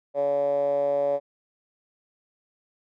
10% pulse tone with band-pass filter, 142.1 Hz, C#3, 43 cents sharp, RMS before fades -24 dBFS, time 0.14-1.2 s, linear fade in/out 50 ms, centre 580 Hz, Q 7.9, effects none

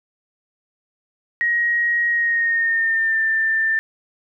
sine tone with pitch glide, 1889 to 1785 Hz, A#6 to A6, +22 to +24 cents, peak -16 dBFS, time 1.41-3.79 s, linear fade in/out 0 ms, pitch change -98 cents, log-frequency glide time 2.09-3.21 s, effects none

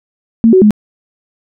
sine tone with pitch steps, 227.5 / 374.7 / 210.7 Hz, A#3 / F#4 / G#3, -42 / +22 / +25 cents, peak -3 dBFS, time 0.44-0.707 s, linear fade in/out 0 ms, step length 89 ms, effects none

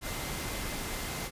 sine tone in noise, 2073 Hz, C7, 17 cents flat, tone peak -47 dBFS, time 0.01-1.31 s, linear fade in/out 50 ms, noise pink, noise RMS -36 dBFS, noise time 0.01-1.31 s, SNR -14 dB, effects resampled to 32000 Hz

